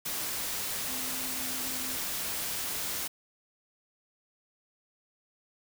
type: tone in noise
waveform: sine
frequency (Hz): 257.4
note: C4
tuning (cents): -28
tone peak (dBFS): -44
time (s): 0.88-1.96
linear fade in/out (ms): 10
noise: white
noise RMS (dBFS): -34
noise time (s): 0.05-3.08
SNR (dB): -13
effects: none